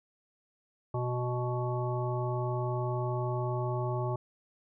harmonic tone, 123.47 Hz, B2, in tune, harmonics 1 / 3 / 5 / 7 / 9, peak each -31 / -36 / -38 / -39 / -41 dBFS, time 0.94-4.16 s, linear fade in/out 5 ms, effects none

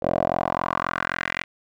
10% pulse tone with band-pass filter sweep, 43.76 Hz, F1, 4 cents sharp, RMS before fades -25 dBFS, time 0.02-1.44 s, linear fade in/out 10 ms, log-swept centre 530 to 2200 Hz, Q 3.1, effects none

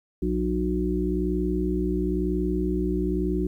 harmonic tone, 61 Hz, B1, 21 cents flat, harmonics 1 / 3 / 5 / 6, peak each -28 / -28 / -28 / -28 dBFS, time 0.22-3.47 s, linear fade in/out 5 ms, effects 10-bit

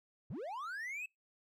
triangle linear sweep, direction up, 87.4 to 2637 Hz, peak -38 dBFS, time 0.3-1.06 s, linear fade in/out 5 ms, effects noise-tail reverb RT60 0.2 s tail -26 dB re dry

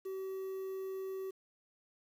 triangle tone with quantisation, 381.7 Hz, G4, 46 cents flat, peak -36 dBFS, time 0.05-1.31 s, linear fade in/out 10 ms, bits 10, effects none

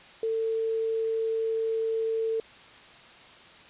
sine tone, 448 Hz, A4, 31 cents sharp, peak -25 dBFS, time 0.23-2.4 s, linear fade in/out 2 ms, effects white hiss -50 dBFS RMS until 3.69 s + resampled to 8000 Hz

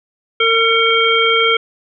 harmonic tone with a mistuned harmonic, 455.6 Hz, A#4, 40 cents flat, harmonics 1 / 3 / 5 / 7, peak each -16 / -16 / -16 / -16 dBFS, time 0.4-1.57 s, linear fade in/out 5 ms, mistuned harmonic 5, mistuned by -30 cents, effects none

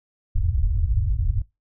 pink low-pass noise, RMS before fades -21 dBFS, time 0.35-1.42 s, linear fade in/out 5 ms, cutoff 110 Hz, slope 48 dB/octave, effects noise-tail reverb RT60 0.2 s tail -21 dB re dry

